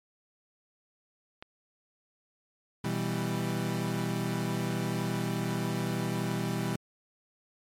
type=clicks; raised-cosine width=0.3 ms; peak=-26 dBFS; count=3; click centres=1.425 / 4.726 / 5.015 s
type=chord; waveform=30% pulse; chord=E minor; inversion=second; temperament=equal with one note detuned; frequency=123.47 / 164.34 / 196 Hz; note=B2 / E3 / G3; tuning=0 / -5 / 0 cents; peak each=-31 dBFS; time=2.84-6.76 s; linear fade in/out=5 ms
effects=MP3 64 kbps